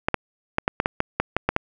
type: clicks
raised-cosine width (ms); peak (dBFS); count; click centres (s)
0.5; -4; 11; 0.085 / 0.143 / 0.584 / 0.679 / 0.801 / 0.859 / 1.004 / 1.2 / 1.366 / 1.49 / 1.564
effects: none